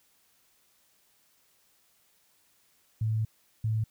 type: tone pair in turn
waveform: sine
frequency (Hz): 110 / 110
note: A2 / A2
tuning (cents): 0 / 0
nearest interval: unison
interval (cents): 0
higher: neither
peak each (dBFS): -25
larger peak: neither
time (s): 3.01-3.25 / 3.64-3.84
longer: first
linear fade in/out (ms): 5
effects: white hiss -67 dBFS RMS until 3.9 s